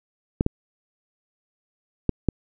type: clicks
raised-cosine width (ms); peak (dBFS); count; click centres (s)
3; -6; 4; 0.409 / 0.464 / 2.093 / 2.287
effects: none